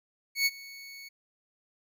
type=tone with ADSR envelope; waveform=25% pulse; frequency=2217 Hz; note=C#7; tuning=in tune; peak=-18 dBFS; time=0.35-1.09 s; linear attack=110 ms; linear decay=37 ms; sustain=-22 dB; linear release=13 ms; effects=none